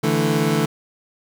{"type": "chord", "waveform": "25% pulse", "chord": "D suspended second", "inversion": "none", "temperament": "equal", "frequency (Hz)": [146.83, 164.81, 220], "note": ["D3", "E3", "A3"], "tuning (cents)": [0, 0, 0], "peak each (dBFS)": -18, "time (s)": [0.03, 0.66], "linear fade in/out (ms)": 10, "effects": ["8-bit"]}